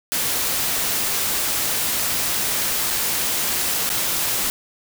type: noise with dropouts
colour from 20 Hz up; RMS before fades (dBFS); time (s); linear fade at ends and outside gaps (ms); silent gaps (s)
white; -22; 0.12-4.5; 0; 2.903-2.907 / 3.892-3.901
effects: none